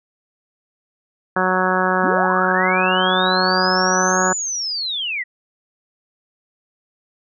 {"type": "harmonic tone", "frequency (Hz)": 185, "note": "F#3", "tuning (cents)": 0, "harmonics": [1, 2, 3, 4, 5, 6, 7, 8, 9], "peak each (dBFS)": [-24, -24, -24, -24, -24, -24, -24, -24, -24], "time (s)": [1.36, 4.33], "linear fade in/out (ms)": 5}
{"type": "linear two-way sweep", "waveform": "sine", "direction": "up then down", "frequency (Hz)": [155.56, 7040, 1875], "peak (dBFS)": -21, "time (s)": [2.02, 5.24], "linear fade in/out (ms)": 20, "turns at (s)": 4.35}
{"effects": []}